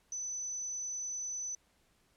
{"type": "tone", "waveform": "sine", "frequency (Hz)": 6010, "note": "F#8", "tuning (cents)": 26, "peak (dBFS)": -36, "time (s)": [0.12, 1.55], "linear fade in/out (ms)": 2, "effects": ["pink hiss -71 dBFS RMS until 2.16 s", "low-pass 12000 Hz 12 dB/octave"]}